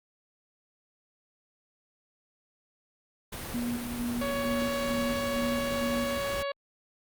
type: noise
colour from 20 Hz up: pink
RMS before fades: -38 dBFS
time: 3.32-6.43 s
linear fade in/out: 10 ms
type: tone with tremolo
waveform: sine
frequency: 239.8 Hz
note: A#3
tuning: 49 cents sharp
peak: -29 dBFS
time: 3.54-6.18 s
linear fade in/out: 5 ms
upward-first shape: square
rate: 2.2 Hz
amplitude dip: 45%
type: harmonic tone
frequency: 560 Hz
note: C#5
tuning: 18 cents sharp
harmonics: 1 / 2 / 3 / 4 / 5 / 6 / 7 / 8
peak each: -31 / -37 / -41 / -43 / -45 / -47 / -48 / -49 dBFS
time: 4.21-6.52 s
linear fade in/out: 5 ms
effects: Opus 48 kbps

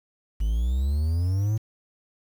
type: exponential sweep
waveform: triangle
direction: up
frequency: 50.8 to 111.6 Hz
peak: -19 dBFS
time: 0.4-1.58 s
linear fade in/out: 10 ms
effects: 8-bit

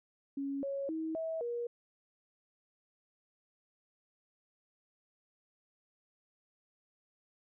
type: tone with pitch steps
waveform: sine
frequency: 277.2 / 553 / 319.7 / 648 / 475.8 Hz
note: C#4 / C#5 / D#4 / E5 / A#4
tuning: 0 / -4 / +47 / -30 / +35 cents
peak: -34 dBFS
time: 0.37-1.67 s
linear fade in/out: 5 ms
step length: 260 ms
effects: none

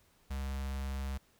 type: tone with notch filter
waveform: square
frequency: 67.7 Hz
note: C#2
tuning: 40 cents flat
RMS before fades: -37 dBFS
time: 0.3-1.18 s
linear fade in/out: 10 ms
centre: 370 Hz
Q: 1.2
effects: pink hiss -68 dBFS RMS until 1.39 s

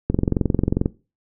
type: click train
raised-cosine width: 3 ms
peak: -5 dBFS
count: 18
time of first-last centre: 0.1-0.859 s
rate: 22.4 Hz
effects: noise-tail reverb RT60 0.3 s tail -20 dB re dry

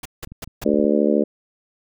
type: noise bursts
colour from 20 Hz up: pink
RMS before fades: -31 dBFS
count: 4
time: 0.03-0.64 s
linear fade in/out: 5 ms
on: 25 ms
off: 170 ms
type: clicks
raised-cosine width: 5 ms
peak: -26 dBFS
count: 8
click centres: 0.274 / 0.32 / 0.476 / 0.64 / 0.691 / 0.74 / 0.794 / 0.844 s
type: harmonic tone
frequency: 73.42 Hz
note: D2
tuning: in tune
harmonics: 3 / 4 / 5 / 6 / 7 / 8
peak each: -20 / -21 / -22 / -23 / -23 / -24 dBFS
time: 0.65-1.24 s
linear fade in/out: 10 ms
effects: none

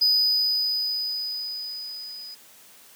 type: tone with level ramp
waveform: triangle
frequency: 4978 Hz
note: D#8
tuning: in tune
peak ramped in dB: -15 to -36 dBFS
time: 0.01-2.35 s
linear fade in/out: 10 ms
effects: white hiss -51 dBFS RMS until 2.95 s + high-pass 150 Hz 12 dB/octave

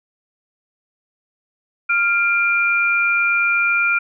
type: tone pair together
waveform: sine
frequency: 1396.9 / 2385 Hz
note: F6 / D7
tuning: 0 / +26 cents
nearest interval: major sixth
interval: 926 cents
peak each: -17 dBFS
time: 1.89-3.99 s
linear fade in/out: 10 ms
effects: none

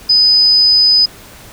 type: tone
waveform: sine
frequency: 5000 Hz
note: D#8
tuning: 8 cents sharp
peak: -6 dBFS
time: 0.09-1.06 s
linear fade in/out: 10 ms
effects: pink hiss -37 dBFS RMS until 1.52 s

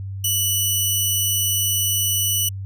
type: tone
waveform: 5% pulse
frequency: 2960 Hz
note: F#7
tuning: in tune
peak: -9 dBFS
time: 0.24-2.49 s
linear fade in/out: 5 ms
effects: added 97 Hz sine -27 dBFS peak until 2.65 s + resampled to 32000 Hz

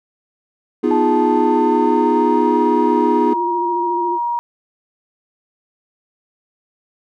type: chord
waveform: triangle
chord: F half-diminished seventh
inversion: second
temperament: equal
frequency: 246.9 / 311.1 / 349.2 / 415.3 Hz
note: Cb4 / Eb4 / F4 / Ab4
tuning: 0 / 0 / 0 / 0 cents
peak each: -17 / -17 / -17 / -17 dBFS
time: 0.83-3.34 s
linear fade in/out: 10 ms
type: tone with pitch glide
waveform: sine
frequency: 876 to 949.8 Hz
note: A5 to A#5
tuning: -8 to +32 cents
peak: -17 dBFS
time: 0.91-4.39 s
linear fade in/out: 0 ms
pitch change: +140 cents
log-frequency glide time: 1.21-2.57 s
type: tone with vibrato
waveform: sine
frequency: 349.2 Hz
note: F4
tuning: in tune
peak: -21 dBFS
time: 3.33-4.19 s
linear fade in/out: 50 ms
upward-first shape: square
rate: 14 Hz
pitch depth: 29 cents each way
effects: none

